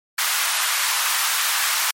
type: high-pass noise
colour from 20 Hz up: pink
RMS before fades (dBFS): -21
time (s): 0.18-1.91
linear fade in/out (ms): 5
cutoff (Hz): 1000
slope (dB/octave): 24
effects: MP3 64 kbps